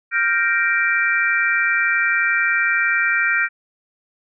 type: chord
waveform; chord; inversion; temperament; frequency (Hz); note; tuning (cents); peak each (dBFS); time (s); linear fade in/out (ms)
sine; G minor seventh; third; equal; 1396.9 / 1568 / 1864.7 / 2349; F6 / G6 / Bb6 / D7; 0 / 0 / 0 / 0; -21; 0.11-3.49; 50
effects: none